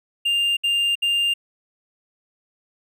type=tone bursts; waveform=triangle; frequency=2800 Hz; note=F7; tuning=4 cents sharp; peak=-16 dBFS; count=3; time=0.25-1.34 s; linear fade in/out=10 ms; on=320 ms; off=65 ms; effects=none